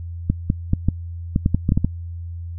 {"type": "clicks", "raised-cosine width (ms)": 5, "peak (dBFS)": -4, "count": 11, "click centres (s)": [0.3, 0.501, 0.734, 0.886, 1.361, 1.461, 1.546, 1.691, 1.721, 1.775, 1.846], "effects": ["noise-tail reverb RT60 0.1 s tail -26 dB re dry", "added 85 Hz sine -28 dBFS peak until 2.58 s"]}